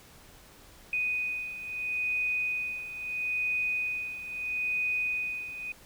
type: beating tone pair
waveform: sine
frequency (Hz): 2489 / 2489.76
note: D#7 / D#7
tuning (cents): 0 / +1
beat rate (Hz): 0.76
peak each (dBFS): -35 / -30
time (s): 0.93-5.72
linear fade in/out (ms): 2
effects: pink hiss -54 dBFS RMS until 5.85 s